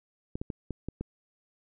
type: clicks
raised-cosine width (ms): 3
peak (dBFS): -21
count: 6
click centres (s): 0.355 / 0.415 / 0.502 / 0.707 / 0.886 / 1.01
effects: none